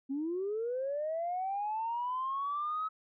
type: linear sweep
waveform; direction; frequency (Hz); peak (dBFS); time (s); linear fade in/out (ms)
sine; up; 262.5 to 1289; -31; 0.09-2.89; 20
effects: tanh soft clip ceiling -27 dBFS